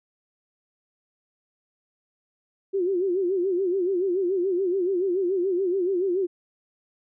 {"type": "tone with vibrato", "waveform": "sine", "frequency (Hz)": 370, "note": "F#4", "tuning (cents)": 0, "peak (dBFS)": -21, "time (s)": [2.73, 6.27], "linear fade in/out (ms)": 20, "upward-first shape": "sine", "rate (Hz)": 7, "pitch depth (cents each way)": 120, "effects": []}